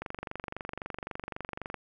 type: click train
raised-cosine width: 0.5 ms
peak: -21 dBFS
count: 42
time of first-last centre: 0.02-1.743 s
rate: 23.8 Hz
effects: none